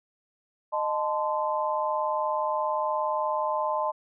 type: tone cluster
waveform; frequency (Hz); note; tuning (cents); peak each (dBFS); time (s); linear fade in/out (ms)
sine; 616 / 877 / 1034; D#5 / A5 / C6; -17 / -6 / -21; -29; 0.72-3.92; 20
effects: none